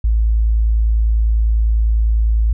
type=tone; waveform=sine; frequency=55 Hz; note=A1; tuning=in tune; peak=-11 dBFS; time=0.04-2.53 s; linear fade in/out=5 ms; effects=none